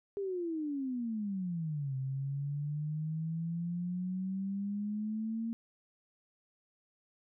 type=exponential two-way sweep; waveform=sine; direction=down then up; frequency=406.6 to 131.4 to 230.5 Hz; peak=-33 dBFS; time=0.17-5.53 s; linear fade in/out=0 ms; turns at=1.96 s; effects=none